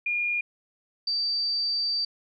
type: tone pair in turn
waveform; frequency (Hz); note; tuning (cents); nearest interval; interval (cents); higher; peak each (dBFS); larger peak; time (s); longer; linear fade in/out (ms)
sine; 2423 / 4645; D#7 / D8; -47 / -20; major seventh; 1127; second; -24; neither; 0.06-0.41 / 1.07-2.05; second; 5
effects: none